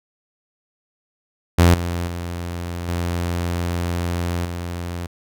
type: tone with level steps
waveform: sawtooth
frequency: 86.7 Hz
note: F2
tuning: 12 cents flat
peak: -6 / -18 / -22 / -17 / -22 dBFS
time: 1.58-5.07 s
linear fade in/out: 10 ms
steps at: 1.74 / 2.07 / 2.88 / 4.45 s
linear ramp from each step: 2 ms
effects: none